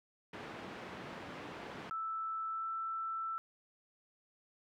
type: band-pass noise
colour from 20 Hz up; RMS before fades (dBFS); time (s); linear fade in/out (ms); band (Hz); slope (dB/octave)
pink; -47; 0.33-1.9; 5; 170 to 2400; 12
type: tone with pitch glide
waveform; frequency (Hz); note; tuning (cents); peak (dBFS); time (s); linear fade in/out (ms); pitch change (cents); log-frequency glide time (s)
sine; 1318.5 to 1328.4; E6 to E6; 0 to +13; -36; 1.91-3.38; 0; +13; 2.48-2.68
effects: none